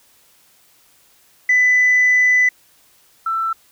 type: tone pair in turn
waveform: sine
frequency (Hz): 1997 / 1332.8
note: B6 / E6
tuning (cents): +19 / +19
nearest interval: perfect fifth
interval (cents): 700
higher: first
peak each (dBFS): -9 / -17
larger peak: first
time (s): 1.49-2.49 / 3.26-3.53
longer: first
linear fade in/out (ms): 5
effects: tanh soft clip ceiling -8 dBFS + white hiss -54 dBFS RMS until 3.71 s